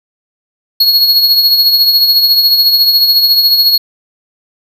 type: tone with tremolo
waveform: square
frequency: 4328 Hz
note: C#8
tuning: 42 cents flat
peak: -4 dBFS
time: 0.8-3.78 s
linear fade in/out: 5 ms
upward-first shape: triangle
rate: 14 Hz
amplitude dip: 55%
effects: none